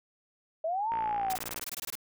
sine linear two-way sweep, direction up then down, 622 to 926 to 739 Hz, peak -28 dBFS, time 0.64-1.36 s, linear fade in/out 5 ms, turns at 0.91 s
click train, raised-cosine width 0.5 ms, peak -25 dBFS, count 40, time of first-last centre 0.92-1.596 s, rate 57.7 Hz
white noise bursts, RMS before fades -37 dBFS, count 13, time 1.3-1.954 s, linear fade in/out 2 ms, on 30 ms, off 22 ms
effects none

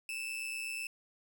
40% pulse tone with amplitude modulation, 2637 Hz, E7, in tune, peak -33 dBFS, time 0.09-0.87 s, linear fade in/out 2 ms, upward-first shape sine, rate 128 Hz, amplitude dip 60%, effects none

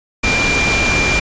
sine tone in noise, 2382 Hz, D7, 24 cents sharp, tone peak -15 dBFS, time 0.23-1.2 s, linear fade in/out 10 ms, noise pink, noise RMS -17 dBFS, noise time 0.23-1.2 s, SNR -1 dB, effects resampled to 16000 Hz

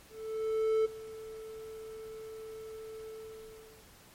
triangle tone with ADSR envelope, 440 Hz, A4, in tune, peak -22 dBFS, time 0.09-3.9 s, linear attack 760 ms, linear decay 16 ms, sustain -18 dB, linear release 780 ms, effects pink hiss -57 dBFS RMS until 4.14 s + MP3 64 kbps

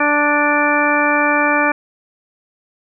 harmonic tone, 293.7 Hz, D4, in tune, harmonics 1 / 2 / 3 / 4 / 5 / 6 / 8, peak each -20 / -20 / -20 / -20 / -20 / -20 / -20 dBFS, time 0-1.72 s, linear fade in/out 5 ms, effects none

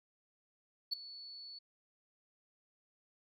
sine tone with ADSR envelope, 4435 Hz, C#8, in tune, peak -28 dBFS, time 0.91-1.59 s, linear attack 22 ms, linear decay 6 ms, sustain -19 dB, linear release 9 ms, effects tanh soft clip ceiling -29 dBFS

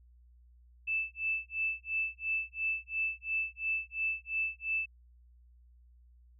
sine tone with tremolo, 2637 Hz, E7, in tune, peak -28 dBFS, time 0.87-4.86 s, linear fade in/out 10 ms, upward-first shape sine, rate 2.9 Hz, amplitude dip 100%, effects added 60 Hz sine -57 dBFS peak until 6.39 s

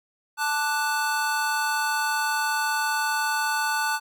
square chord, D major, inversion second, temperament equal, 880 / 1174.7 / 1480 Hz, A5 / D6 / F#6, 0 / 0 / 0 cents, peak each -27 / -33 / -27 dBFS, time 0.37-4 s, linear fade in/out 50 ms, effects none

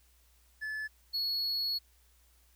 triangle tone pair in turn, 1730 / 4359 Hz, A6 / C#8, -30 / -30 cents, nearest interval octave + major third, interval 1600 cents, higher second, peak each -33 / -29 dBFS, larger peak second, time 0.61-0.88 / 1.13-1.79 s, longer second, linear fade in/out 20 ms, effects added 60 Hz sine -64 dBFS peak until 2.55 s + white hiss -68 dBFS RMS until 2.55 s

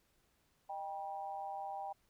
sine tone with amplitude modulation, 790 Hz, G5, 13 cents sharp, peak -36 dBFS, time 0.69-1.93 s, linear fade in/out 10 ms, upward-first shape sine, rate 174 Hz, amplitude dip 85%, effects pink hiss -75 dBFS RMS until 2.09 s

